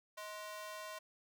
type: ring-modulated tone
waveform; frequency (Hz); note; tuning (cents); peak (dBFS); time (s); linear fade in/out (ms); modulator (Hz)
sawtooth; 840; G#5; +19; -38; 0.17-0.99; 10; 209
effects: none